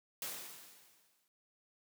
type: noise with exponential decay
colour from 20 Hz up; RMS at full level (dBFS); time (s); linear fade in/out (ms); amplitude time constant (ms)
white; -40; 0.22-1.28; 1; 230
effects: noise-tail reverb RT60 0.2 s tail -25 dB re dry + high-pass 150 Hz 12 dB/octave